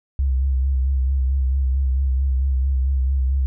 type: tone with vibrato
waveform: sine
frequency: 66.2 Hz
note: C2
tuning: 21 cents sharp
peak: -16 dBFS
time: 0.19-3.46 s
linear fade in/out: 0 ms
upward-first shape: sine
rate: 4.5 Hz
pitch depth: 53 cents each way
effects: none